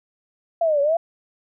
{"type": "linear two-way sweep", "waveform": "sine", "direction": "down then up", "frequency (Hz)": [687, 554.4, 687], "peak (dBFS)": -16, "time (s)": [0.61, 0.97], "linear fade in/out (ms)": 5, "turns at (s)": 0.81, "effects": []}